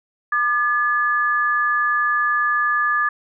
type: tone pair together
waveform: sine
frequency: 1200 / 1709.4 Hz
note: D6 / G#6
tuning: +37 / +49 cents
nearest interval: tritone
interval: 612 cents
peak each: -19 dBFS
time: 0.32-3.09 s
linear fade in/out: 5 ms
effects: none